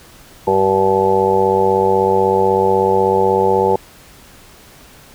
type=harmonic tone; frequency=96.2 Hz; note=G2; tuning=32 cents flat; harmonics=1 / 2 / 4 / 5 / 6 / 7 / 8 / 9; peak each=-28 / -24 / -16 / -16 / -24 / -27 / -25 / -16 dBFS; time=0.47-3.76 s; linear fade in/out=5 ms; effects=pink hiss -43 dBFS RMS until 5.14 s